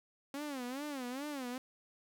sawtooth tone with vibrato, 270 Hz, C#4, 45 cents flat, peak -35 dBFS, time 0.34-1.58 s, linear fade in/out 2 ms, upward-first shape sine, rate 2.4 Hz, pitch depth 180 cents each way, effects none

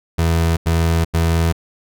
30% pulse tone bursts, 82.8 Hz, E2, 8 cents sharp, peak -11 dBFS, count 3, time 0.18-1.526 s, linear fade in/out 10 ms, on 390 ms, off 88 ms, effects none

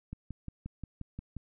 click train, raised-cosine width 5 ms, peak -27 dBFS, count 8, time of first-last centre 0.13-1.367 s, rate 5.66 Hz, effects none

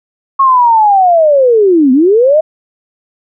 sine linear two-way sweep, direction down then up, 1100 to 246.9 to 644 Hz, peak -4 dBFS, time 0.39-2.41 s, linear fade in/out 10 ms, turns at 1.92 s, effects none

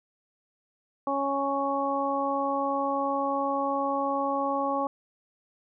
harmonic tone, 277.2 Hz, C#4, in tune, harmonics 1 / 2 / 3 / 4, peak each -32 / -30 / -30 / -30 dBFS, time 1.07-4.87 s, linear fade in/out 2 ms, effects none

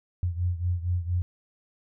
sine beating tone pair, 87.31 / 91.61 Hz, F2 / F#2, 0 / -17 cents, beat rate 4.3 Hz, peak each -26 / -30 dBFS, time 0.23-1.22 s, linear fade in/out 0 ms, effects none

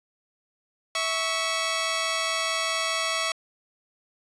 10% pulse tone pair together, 653 / 1116.6 Hz, E5 / C#6, -17 / +12 cents, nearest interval major sixth, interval 929 cents, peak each -19 dBFS, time 0.95-3.32 s, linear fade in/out 2 ms, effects resampled to 22050 Hz

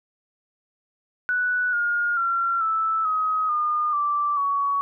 sine tone with pitch steps, 1480 / 1423 / 1368.2 / 1315.5 / 1264.8 / 1216.1 / 1169.3 / 1124.2 Hz, F#6 / F6 / F6 / E6 / D#6 / D#6 / D6 / C#6, 0 / +32 / -36 / -4 / +28 / -40 / -8 / +24 cents, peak -20 dBFS, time 1.29-4.81 s, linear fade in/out 0 ms, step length 440 ms, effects none

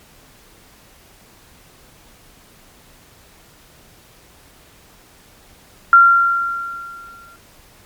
sine tone with exponential decay, 1379 Hz, F6, 22 cents flat, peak -3 dBFS, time 5.93-7.36 s, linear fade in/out 1 ms, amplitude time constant 310 ms, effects pink hiss -48 dBFS RMS until 7.85 s + MP3 96 kbps

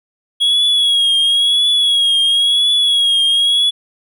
triangle tone with vibrato, 3322 Hz, G#7, in tune, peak -9 dBFS, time 0.4-3.71 s, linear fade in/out 20 ms, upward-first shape triangle, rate 0.97 Hz, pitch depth 59 cents each way, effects none

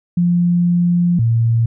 sine tone pair in turn, 174.61 / 115.23 Hz, F3 / A#2, 0 / -20 cents, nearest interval perfect fifth, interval 720 cents, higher first, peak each -11 dBFS, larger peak neither, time 0.17-1.19 / 1.19-1.66 s, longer first, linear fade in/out 5 ms, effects none

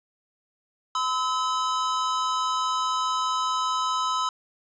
square tone pair together, 1016 / 1291.2 Hz, B5 / E6, +49 / -36 cents, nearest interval major third, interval 415 cents, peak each -27 dBFS, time 0.95-4.29 s, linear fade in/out 2 ms, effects resampled to 16000 Hz + 9-bit

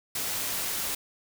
white noise, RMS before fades -31 dBFS, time 0.15-0.95 s, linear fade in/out 5 ms, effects none

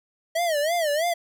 square tone with vibrato, 636 Hz, D#5, 38 cents sharp, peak -22 dBFS, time 0.35-1.14 s, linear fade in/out 10 ms, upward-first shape sine, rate 3.1 Hz, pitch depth 170 cents each way, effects none

